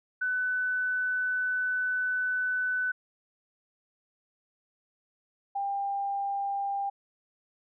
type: tone pair in turn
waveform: sine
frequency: 1500 / 796.7 Hz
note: F#6 / G5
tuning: +23 / +28 cents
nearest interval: major seventh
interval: 1095 cents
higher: first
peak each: -26 / -28 dBFS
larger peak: first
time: 0.21-2.92 / 5.55-6.9 s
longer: first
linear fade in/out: 10 ms
effects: none